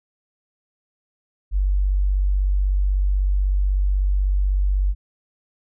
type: tone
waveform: sine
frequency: 48.09 Hz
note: G1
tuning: 32 cents flat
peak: -16 dBFS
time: 1.51-4.95 s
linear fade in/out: 50 ms
effects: none